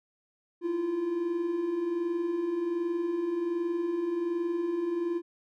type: tone pair together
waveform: triangle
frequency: 323.2 / 344.5 Hz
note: E4 / F4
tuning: -34 / -24 cents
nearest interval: minor second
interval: 110 cents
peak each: -35 / -26 dBFS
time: 0.61-5.22 s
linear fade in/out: 50 ms
effects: none